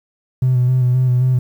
triangle tone with vibrato, 126.4 Hz, B2, 41 cents sharp, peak -8 dBFS, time 0.42-1.39 s, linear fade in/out 5 ms, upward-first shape square, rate 3.8 Hz, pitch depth 28 cents each way, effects tanh soft clip ceiling -8 dBFS + 8-bit

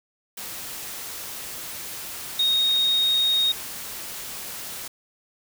sine tone in noise, 3729 Hz, A#7, in tune, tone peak -18 dBFS, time 2.39-3.52 s, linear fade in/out 5 ms, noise white, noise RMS -35 dBFS, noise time 0.37-4.88 s, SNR +14 dB, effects none

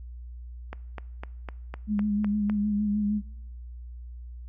click train, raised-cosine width 0.5 ms, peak -21 dBFS, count 8, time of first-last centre 0.73-2.498 s, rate 3.96 Hz
sine tone with vibrato, 207.7 Hz, G#3, in tune, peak -23 dBFS, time 1.87-3.22 s, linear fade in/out 50 ms, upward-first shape sine, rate 6.5 Hz, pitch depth 32 cents each way
effects noise-tail reverb RT60 0.8 s tail -22 dB re dry + added 60 Hz sine -38 dBFS peak until 4.48 s

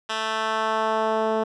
10% pulse tone with band-pass filter sweep, 220 Hz, A3, in tune, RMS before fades -24 dBFS, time 0.09-1.44 s, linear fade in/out 10 ms, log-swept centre 2600 to 440 Hz, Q 0.88, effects resampled to 22050 Hz

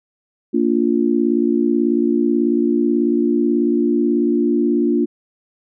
sine chord, Bb major, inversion none, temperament just, 233.1 / 291.4 / 349.6 Hz, Bb3 / D4 / F4, 0 / -13 / +2 cents, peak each -18 dBFS, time 0.53-5.06 s, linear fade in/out 20 ms, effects none

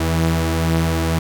sawtooth tone pair together, 82.41 / 162.83 Hz, E2 / E3, 0 / -21 cents, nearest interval octave, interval 1179 cents, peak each -15 dBFS, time 0-1.19 s, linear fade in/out 5 ms, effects none

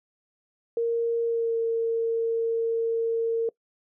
sine tone with pitch glide, 464.5 to 457.3 Hz, A#4 to A#4, -6 to -33 cents, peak -22 dBFS, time 0.77-3.49 s, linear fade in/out 2 ms, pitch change -27 cents, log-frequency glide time 1.24-1.57 s, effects noise-tail reverb RT60 0.1 s tail -23 dB re dry

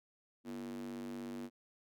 square tone with high-pass filter, 48.27 Hz, G1, 26 cents flat, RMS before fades -44 dBFS, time 0.44-1.5 s, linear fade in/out 50 ms, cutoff 270 Hz, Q 10, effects none

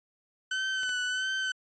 30% pulse tone with vibrato, 1515 Hz, F#6, 40 cents sharp, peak -26 dBFS, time 0.51-1.52 s, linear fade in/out 5 ms, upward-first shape sine, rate 1.5 Hz, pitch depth 34 cents each way
clicks, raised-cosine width 0.2 ms, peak -26 dBFS, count 2, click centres 0.833 / 0.893 s
effects resampled to 16000 Hz

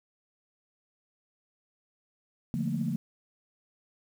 sine chord, Bb major seventh, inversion first, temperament just, 145.68 / 174.81 / 218.5 / 233.1 Hz, D3 / F3 / A3 / Bb3, -14 / +2 / -12 / 0 cents, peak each -33 dBFS, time 2.54-2.96 s, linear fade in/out 0 ms, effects tanh soft clip ceiling -17 dBFS + 9-bit

